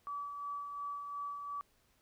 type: tone with tremolo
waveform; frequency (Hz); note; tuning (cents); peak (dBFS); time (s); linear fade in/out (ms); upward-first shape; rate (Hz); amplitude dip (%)
sine; 1148; D6; -40; -37; 0.07-1.61; 0; sine; 2.8; 40
effects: pink hiss -72 dBFS RMS until 2.01 s